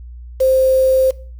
sine tone with quantisation, 523.3 Hz, C5, in tune, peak -10 dBFS, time 0.4-1.11 s, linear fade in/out 10 ms, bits 5, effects noise-tail reverb RT60 0.4 s tail -20 dB re dry + added 60 Hz sine -31 dBFS peak until 1.39 s

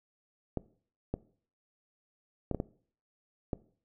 clicks, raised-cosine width 2 ms, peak -18 dBFS, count 6, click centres 0.573 / 1.14 / 2.513 / 2.547 / 2.601 / 3.532 s, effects noise-tail reverb RT60 0.5 s tail -20 dB re dry

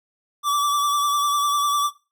square tone with vibrato, 1159 Hz, D6, 23 cents flat, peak -19 dBFS, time 0.43-1.91 s, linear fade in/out 50 ms, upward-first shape sine, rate 10 Hz, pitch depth 32 cents each way, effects noise-tail reverb RT60 0.3 s tail -20 dB re dry

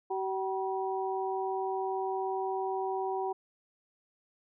sine tone cluster, 381.3 / 764 / 965 Hz, G4 / G5 / B5, -48 / -45 / -40 cents, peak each -33 / -34 / -38 dBFS, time 0.1-3.33 s, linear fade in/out 10 ms, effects none

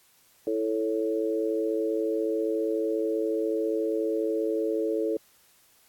sine chord, A major, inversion second, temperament equal, 329.6 / 440 / 554.4 Hz, E4 / A4 / C#5, 0 / 0 / 0 cents, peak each -29 / -27 / -32 dBFS, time 0.47-5.17 s, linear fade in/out 2 ms, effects white hiss -61 dBFS RMS until 5.88 s + AAC 64 kbps

